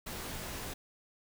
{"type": "noise with comb filter", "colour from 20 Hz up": "pink", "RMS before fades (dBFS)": -41, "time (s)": [0.06, 0.74], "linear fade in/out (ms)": 10, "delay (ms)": 20, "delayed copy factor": -0.5, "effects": []}